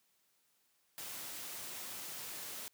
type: noise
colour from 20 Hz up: white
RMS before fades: -45 dBFS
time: 0.98-2.68 s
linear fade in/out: 0 ms
effects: white hiss -75 dBFS RMS until 2.73 s + high-pass 100 Hz 12 dB/octave